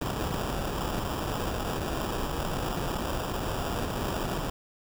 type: noise with sample-and-hold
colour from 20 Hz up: pink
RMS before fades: -31 dBFS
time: 0.01-4.5 s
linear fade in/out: 5 ms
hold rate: 2100 Hz
effects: none